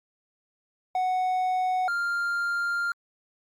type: tone pair in turn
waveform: triangle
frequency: 740 / 1396.9 Hz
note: F#5 / F6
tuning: 0 / 0 cents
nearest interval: major seventh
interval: 1100 cents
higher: second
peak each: -21 / -23 dBFS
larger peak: first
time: 0.95-1.88 / 1.88-2.92 s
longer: second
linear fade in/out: 2 ms
effects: Opus 48 kbps